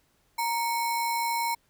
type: tone with sample-and-hold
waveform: sine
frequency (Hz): 932.3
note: A#5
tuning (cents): 0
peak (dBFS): -25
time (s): 0.38-1.55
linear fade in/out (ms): 10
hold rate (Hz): 3150
effects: pink hiss -68 dBFS RMS until 1.69 s